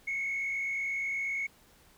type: tone with frequency modulation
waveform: sine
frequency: 2197 Hz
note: C#7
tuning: 16 cents flat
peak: -29 dBFS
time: 0.07-1.47 s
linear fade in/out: 10 ms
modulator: 48.2 Hz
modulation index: 0.84
effects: tanh soft clip ceiling -27 dBFS + pink hiss -61 dBFS RMS until 1.97 s